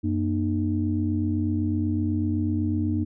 sine tone cluster, 93 / 236.2 / 304.2 Hz, F#2 / A#3 / D#4, +9 / +23 / -39 cents, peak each -25 / -27 / -26 dBFS, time 0.03-3.05 s, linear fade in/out 20 ms, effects tanh soft clip ceiling -12 dBFS

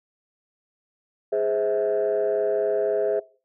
sine chord, Ab augmented, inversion none, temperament just, 415.3 / 519.1 / 648.9 Hz, Ab4 / C5 / E5, 0 / -14 / -27 cents, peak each -22 / -26 / -24 dBFS, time 1.32-3.2 s, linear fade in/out 10 ms, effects noise-tail reverb RT60 0.4 s tail -22 dB re dry + tanh soft clip ceiling -15 dBFS

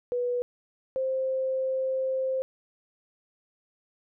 sine tone pair in turn, 489.8 / 524.9 Hz, B4 / C5, -14 / +5 cents, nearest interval minor second, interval 119 cents, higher second, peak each -25 dBFS, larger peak neither, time 0.12-0.42 / 0.96-2.42 s, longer second, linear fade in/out 0 ms, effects none

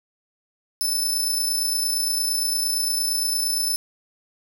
20% pulse tone with amplitude modulation, 5274 Hz, E8, in tune, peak -14 dBFS, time 0.81-3.76 s, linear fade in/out 0 ms, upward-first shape sine, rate 28.7 Hz, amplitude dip 35%, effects 8-bit

